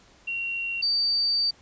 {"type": "tone pair in turn", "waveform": "sine", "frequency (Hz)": [2747, 4620], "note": ["F7", "D8"], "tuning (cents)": [-29, -29], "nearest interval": "major sixth", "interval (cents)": 900, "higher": "second", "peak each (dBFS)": [-27, -21], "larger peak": "second", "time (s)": [[0.27, 0.82], [0.82, 1.51]], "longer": "second", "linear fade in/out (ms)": 10, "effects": ["pink hiss -56 dBFS RMS until 1.61 s", "resampled to 16000 Hz"]}